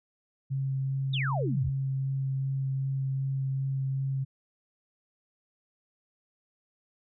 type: tone with vibrato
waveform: sine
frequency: 134.8 Hz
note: C#3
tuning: 48 cents flat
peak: -27 dBFS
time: 0.5-4.25 s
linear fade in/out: 20 ms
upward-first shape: sine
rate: 2.6 Hz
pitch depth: 9 cents each way
type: exponential sweep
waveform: sine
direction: down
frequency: 3890 to 65.1 Hz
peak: -30 dBFS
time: 1.13-1.7 s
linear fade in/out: 10 ms
effects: none